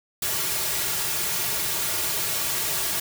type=noise with comb filter; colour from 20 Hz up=white; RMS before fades=-26 dBFS; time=0.22-3 s; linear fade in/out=5 ms; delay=3.9 ms; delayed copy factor=-0.8; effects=none